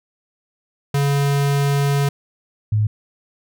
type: tone pair in turn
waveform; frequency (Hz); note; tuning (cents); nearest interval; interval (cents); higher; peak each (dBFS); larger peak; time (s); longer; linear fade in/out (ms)
square / sine; 141.2 / 106.61; C#3 / G#2; +32 / +46; perfect fourth; 486; first; -16 / -14; second; 0.94-2.09 / 2.72-2.87; first; 5
effects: none